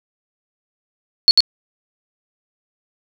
sine tone with echo, 4384 Hz, C#8, 20 cents flat, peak -5 dBFS, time 1.28-1.31 s, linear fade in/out 0 ms, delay 95 ms, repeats 1, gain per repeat -2 dB, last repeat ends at 1.405 s, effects 7-bit

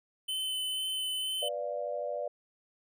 square tone with vibrato, 3042 Hz, F#7, 47 cents sharp, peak -32 dBFS, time 0.28-1.49 s, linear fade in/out 10 ms, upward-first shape sine, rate 2.1 Hz, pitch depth 9 cents each way
sine chord, B diminished, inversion none, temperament equal, 493.9 / 587.3 / 698.5 Hz, B4 / D5 / F5, 0 / 0 / 0 cents, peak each -38 / -34 / -40 dBFS, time 1.42-2.28 s, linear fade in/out 5 ms
effects none

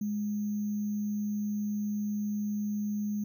sine tone with sample-and-hold, 207.8 Hz, G#3, 1 cent sharp, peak -29 dBFS, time 0.01-3.24 s, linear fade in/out 5 ms, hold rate 6300 Hz, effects none

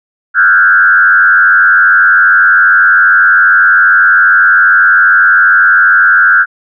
sine tone with frequency modulation, 1500 Hz, F#6, 23 cents sharp, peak -3 dBFS, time 0.34-6.46 s, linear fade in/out 50 ms, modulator 92.5 Hz, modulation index 1.4, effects none

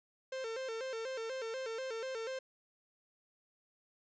45% pulse tone with vibrato, 486.4 Hz, B4, 26 cents flat, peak -38 dBFS, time 0.32-2.39 s, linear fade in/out 5 ms, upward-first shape square, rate 4.1 Hz, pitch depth 130 cents each way, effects resampled to 16000 Hz

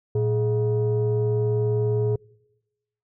sine tone pair together, 114.97 / 420 Hz, A#2 / G#4, -23 / +19 cents, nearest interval octave + minor seventh, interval 2242 cents, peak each -20 / -21 dBFS, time 0.15-2.16 s, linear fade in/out 5 ms, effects noise-tail reverb RT60 1.0 s tail -26 dB re dry + tanh soft clip ceiling -16 dBFS

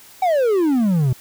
triangle exponential sweep, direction down, 777 to 120.3 Hz, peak -12 dBFS, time 0.22-1.13 s, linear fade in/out 5 ms, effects white hiss -45 dBFS RMS until 1.2 s

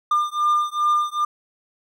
triangle beating tone pair, 1200 / 1202.5 Hz, D6 / D6, +37 / +41 cents, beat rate 2.5 Hz, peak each -19 dBFS, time 0.11-1.25 s, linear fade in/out 5 ms, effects none

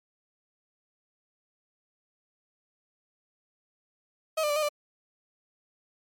35% pulse tone with pitch steps, 634 / 597 / 584 / 614 / 590 Hz, D#5 / D5 / D5 / D#5 / D5, +32 / +28 / -10 / -23 / +8 cents, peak -23 dBFS, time 4.37-4.69 s, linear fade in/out 10 ms, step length 64 ms, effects MP3 96 kbps

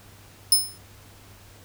15% pulse tone with exponential decay, 5210 Hz, E8, 21 cents flat, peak -6 dBFS, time 0.52-0.78 s, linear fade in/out 2 ms, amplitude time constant 55 ms, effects added 99 Hz sine -51 dBFS peak until 1.64 s + pink hiss -51 dBFS RMS until 1.64 s

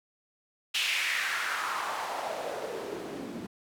white noise with band-pass filter sweep, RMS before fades -33 dBFS, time 0.74-3.47 s, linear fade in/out 10 ms, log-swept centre 2900 to 230 Hz, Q 2.9, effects none

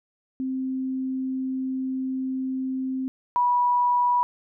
sine tone pair in turn, 261.6 / 975.8 Hz, C4 / B5, 0 / -21 cents, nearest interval octave + major seventh, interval 2279 cents, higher second, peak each -25 / -18 dBFS, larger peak second, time 0.4-3.08 / 3.36-4.23 s, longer first, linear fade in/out 0 ms, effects none

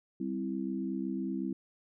sine chord, C major, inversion second, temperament equal, 196 / 261.6 / 329.6 Hz, G3 / C4 / E4, 0 / 0 / 0 cents, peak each -36 / -36 / -37 dBFS, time 0.2-1.53 s, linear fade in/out 5 ms, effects none

